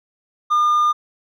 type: tone with hard clipping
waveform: sine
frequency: 1209 Hz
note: D6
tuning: 50 cents sharp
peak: -14 dBFS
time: 0.5-0.93 s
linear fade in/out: 20 ms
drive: 2 dB
effects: none